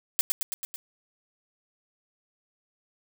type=noise with echo; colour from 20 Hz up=blue; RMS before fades=-22 dBFS; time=0.19-0.21 s; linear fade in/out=0 ms; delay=110 ms; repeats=5; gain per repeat=-3 dB; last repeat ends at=0.76 s; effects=none